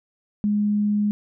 sine tone, 207.7 Hz, G#3, in tune, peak -18 dBFS, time 0.44-1.11 s, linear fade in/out 0 ms, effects none

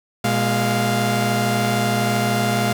sawtooth tone cluster, 120.3 / 207.6 / 698 Hz, B2 / G#3 / F5, -45 / 0 / -1 cents, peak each -18 dBFS, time 0.24-2.73 s, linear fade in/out 5 ms, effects none

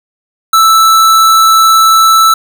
square tone, 1318.5 Hz, E6, in tune, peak -4 dBFS, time 0.53-2.34 s, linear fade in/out 5 ms, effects none

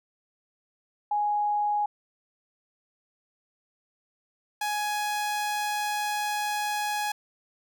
sine / sawtooth tone pair in turn, 830.6 / 835.4 Hz, G#5 / G#5, 0 / +10 cents, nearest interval unison, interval 10 cents, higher second, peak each -23 dBFS, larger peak neither, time 1.11-1.86 / 4.61-7.12 s, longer second, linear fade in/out 5 ms, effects none

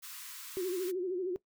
white high-pass noise, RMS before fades -46 dBFS, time 0.02-0.92 s, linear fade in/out 20 ms, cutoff 970 Hz, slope 96 dB/octave
sine tone with vibrato, 366 Hz, F#4, 19 cents flat, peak -31 dBFS, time 0.57-1.36 s, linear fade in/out 0 ms, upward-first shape sine, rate 13 Hz, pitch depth 85 cents each way
effects noise-tail reverb RT60 0.1 s tail -19 dB re dry

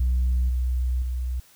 sine tone with level steps, 62.6 Hz, B1, 24 cents sharp, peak -17 / -20 / -24 dBFS, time 0-1.4 s, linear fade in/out 5 ms, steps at 0.49 / 1.02 s, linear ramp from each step 2 ms, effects tanh soft clip ceiling -17 dBFS + white hiss -55 dBFS RMS until 1.55 s

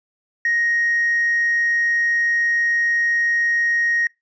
triangle tone with hard clipping, 1873 Hz, A#6, 8 cents sharp, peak -16 dBFS, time 0.45-4.07 s, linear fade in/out 2 ms, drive 2 dB, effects noise-tail reverb RT60 0.2 s tail -25 dB re dry + resampled to 16000 Hz

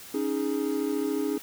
triangle chord, C# suspended second, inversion none, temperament equal, 277.2 / 311.1 / 415.3 Hz, C#4 / D#4 / G#4, 0 / 0 / 0 cents, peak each -28 dBFS, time 0.14-1.38 s, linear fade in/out 5 ms, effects white hiss -45 dBFS RMS until 1.42 s

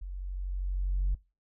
sine tone with level ramp, 46.25 Hz, F#1, in tune, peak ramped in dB -36 to -22 dBFS, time 0.01-1.15 s, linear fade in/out 10 ms, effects noise-tail reverb RT60 0.3 s tail -24 dB re dry + tanh soft clip ceiling -22 dBFS

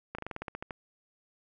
slowing click train, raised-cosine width 0.5 ms, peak -22 dBFS, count 11, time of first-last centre 0.15-0.708 s, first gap 35 ms, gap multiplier 1.1, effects none

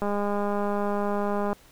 click train, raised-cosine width 1 ms, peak -15 dBFS, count 309, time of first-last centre 0.02-1.53 s, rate 204 Hz, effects pink hiss -55 dBFS RMS until 1.71 s

